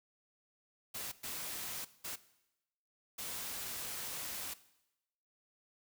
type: noise bursts at uneven times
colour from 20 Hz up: white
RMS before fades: -42 dBFS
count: 4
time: 0.94-1.12 / 1.23-1.85 / 2.04-2.16 / 3.18-4.54 s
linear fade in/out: 10 ms
effects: noise-tail reverb RT60 0.9 s tail -17 dB re dry